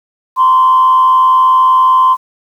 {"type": "tone with frequency modulation", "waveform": "sine", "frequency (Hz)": 1036, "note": "C6", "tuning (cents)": -17, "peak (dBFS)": -4, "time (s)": [0.36, 2.17], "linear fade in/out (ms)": 50, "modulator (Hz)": 94.8, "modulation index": 0.43, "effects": ["tanh soft clip ceiling -1 dBFS", "7-bit"]}